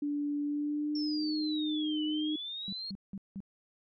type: tone with pitch glide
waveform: sine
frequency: 290.8 to 305.6 Hz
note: D4 to D#4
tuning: -17 to -31 cents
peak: -30 dBFS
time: 0.02-2.36 s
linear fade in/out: 5 ms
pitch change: +86 cents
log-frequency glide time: 0.43-1.33 s
type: exponential two-way sweep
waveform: sine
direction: down then up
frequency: 5460 to 2939 to 4321 Hz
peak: -37 dBFS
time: 0.95-2.91 s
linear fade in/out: 5 ms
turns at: 2.04 s
type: tone bursts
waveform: sine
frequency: 196 Hz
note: G3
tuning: in tune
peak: -37 dBFS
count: 4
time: 2.68-3.404 s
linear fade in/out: 0 ms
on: 46 ms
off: 180 ms
effects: none